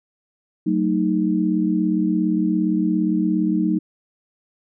sine chord, D# diminished, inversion first, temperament just, 186.68 / 224 / 311.1 Hz, F#3 / A3 / D#4, +16 / +31 / 0 cents, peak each -21 / -23 / -20 dBFS, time 0.66-3.79 s, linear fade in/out 10 ms, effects none

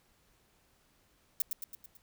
violet noise with echo, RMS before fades -29 dBFS, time 1.4-1.42 s, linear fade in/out 2 ms, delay 110 ms, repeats 5, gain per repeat -5 dB, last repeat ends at 1.97 s, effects pink hiss -69 dBFS RMS until 2.02 s

